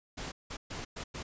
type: noise bursts at uneven times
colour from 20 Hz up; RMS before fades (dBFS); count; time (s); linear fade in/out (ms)
pink; -40; 5; 0.17-0.32 / 0.5-0.57 / 0.7-0.85 / 0.96-1.04 / 1.14-1.23; 10
effects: resampled to 16000 Hz